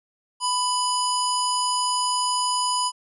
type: harmonic tone with a mistuned harmonic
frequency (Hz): 994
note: B5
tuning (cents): +11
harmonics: 1 / 3 / 5 / 7 / 9 / 10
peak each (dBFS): -23 / -31 / -28 / -32 / -36 / -31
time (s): 0.4-2.92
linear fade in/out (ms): 50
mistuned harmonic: 9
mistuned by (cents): +58
effects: none